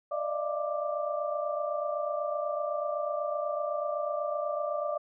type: tone cluster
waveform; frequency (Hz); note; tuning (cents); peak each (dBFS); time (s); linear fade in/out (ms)
sine; 588 / 616 / 681 / 1179; D5 / D#5 / F5 / D6; +2 / -17 / -44 / +6; -32 / -36 / -36 / -36; 0.11-4.98; 10
effects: none